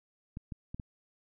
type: clicks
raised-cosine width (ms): 5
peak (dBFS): -27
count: 4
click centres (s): 0.371 / 0.522 / 0.745 / 0.798
effects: none